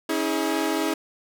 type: chord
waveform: sawtooth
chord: C# minor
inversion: none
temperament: equal with one note detuned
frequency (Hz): 277.2 / 321.2 / 415.3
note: C#4 / E4 / G#4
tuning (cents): 0 / -45 / 0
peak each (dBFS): -25 / -21 / -25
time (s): 0.09-0.94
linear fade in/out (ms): 5
effects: 9-bit